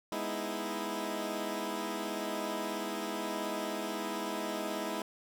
15% pulse chord, E major seventh, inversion first, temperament equal, 207.7 / 246.9 / 311.1 / 329.6 Hz, G#3 / B3 / D#4 / E4, 0 / 0 / 0 / 0 cents, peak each -33 / -36 / -35 / -32 dBFS, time 0.12-5.02 s, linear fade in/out 2 ms, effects none

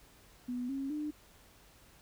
sine tone with pitch steps, 246.7 / 272.2 / 300.2 Hz, B3 / C#4 / D4, -2 / -31 / +38 cents, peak -34 dBFS, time 0.48-1.11 s, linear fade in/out 10 ms, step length 210 ms, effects added 50 Hz sine -67 dBFS peak until 2.01 s + pink hiss -61 dBFS RMS until 2.01 s

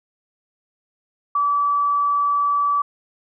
sine tone, 1152 Hz, D6, 34 cents flat, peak -16 dBFS, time 1.35-2.82 s, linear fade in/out 5 ms, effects none

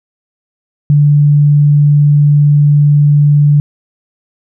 sine tone, 146.3 Hz, D3, 6 cents flat, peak -4 dBFS, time 0.9-3.6 s, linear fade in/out 0 ms, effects none

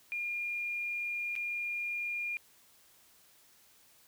sine tone with dropouts, 2414 Hz, D7, 47 cents sharp, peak -33 dBFS, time 0.12-2.37 s, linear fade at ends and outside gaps 0 ms, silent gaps 1.354-1.362 s, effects white hiss -63 dBFS RMS until 4.07 s

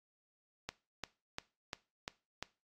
click train, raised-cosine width 0.2 ms, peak -21 dBFS, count 6, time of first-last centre 0.69-2.426 s, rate 2.88 Hz, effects noise-tail reverb RT60 0.3 s tail -19 dB re dry + AAC 64 kbps

